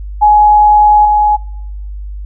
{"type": "tone with level steps", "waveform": "sine", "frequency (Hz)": 840, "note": "G#5", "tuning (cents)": 19, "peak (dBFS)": [-3, -6], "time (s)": [0.21, 1.37], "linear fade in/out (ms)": 20, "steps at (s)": 1.05, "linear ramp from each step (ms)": 2, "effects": ["noise-tail reverb RT60 0.9 s tail -24 dB re dry", "added 50 Hz sine -21 dBFS peak until 2.25 s"]}